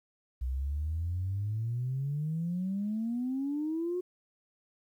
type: exponential sweep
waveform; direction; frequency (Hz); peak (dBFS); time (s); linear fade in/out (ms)
sine; up; 61.74 to 366.3; -29; 0.41-4.01; 10
effects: tanh soft clip ceiling -25 dBFS + 11-bit